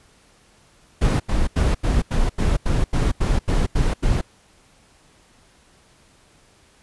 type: noise bursts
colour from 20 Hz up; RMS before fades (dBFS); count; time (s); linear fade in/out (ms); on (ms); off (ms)
brown; -18; 12; 1.01-4.214; 10; 190; 84
effects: pink hiss -55 dBFS RMS until 6.82 s + resampled to 24000 Hz